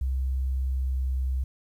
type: tone with pitch glide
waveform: sine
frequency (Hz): 65.41 to 64.96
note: C2 to C2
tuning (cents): 0 to -12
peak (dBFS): -24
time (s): 0.01-1.44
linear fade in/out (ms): 5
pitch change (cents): -12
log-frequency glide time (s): 0.63-1.11
effects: 10-bit